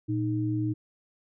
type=tone pair together; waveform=sine; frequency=116.36 / 310.3 Hz; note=A#2 / D#4; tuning=-3 / -5 cents; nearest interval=octave + perfect fourth; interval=1698 cents; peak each=-28 dBFS; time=0.08-0.74 s; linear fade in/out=20 ms; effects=none